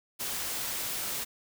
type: noise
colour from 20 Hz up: white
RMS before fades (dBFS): -34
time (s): 0.19-1.25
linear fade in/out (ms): 20
effects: none